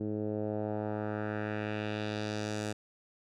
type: tone with low-pass filter sweep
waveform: 10% pulse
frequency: 106.1 Hz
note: G#2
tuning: 38 cents sharp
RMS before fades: -35 dBFS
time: 0-2.73 s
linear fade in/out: 10 ms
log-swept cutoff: 340 to 8300 Hz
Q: 1.6
effects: none